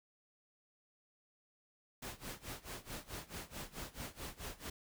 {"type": "noise with tremolo", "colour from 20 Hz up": "pink", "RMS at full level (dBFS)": -44, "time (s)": [2.02, 4.7], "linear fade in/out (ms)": 5, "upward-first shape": "sine", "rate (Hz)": 4.6, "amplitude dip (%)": 90, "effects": []}